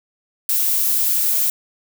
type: noise with high-pass filter sweep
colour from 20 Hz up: violet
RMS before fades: -18 dBFS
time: 0.49-1.5 s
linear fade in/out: 2 ms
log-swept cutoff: 230 to 700 Hz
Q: 8.4
effects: none